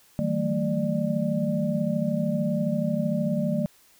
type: tone cluster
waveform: sine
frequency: 158.5 / 173.8 / 192.3 / 225 / 594 Hz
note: D#3 / F3 / G3 / A3 / D5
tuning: +32 / -8 / -33 / +39 / +20 cents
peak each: -29 / -35 / -28 / -27 / -30 dBFS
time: 0.19-3.66 s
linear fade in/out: 0 ms
effects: white hiss -58 dBFS RMS until 3.99 s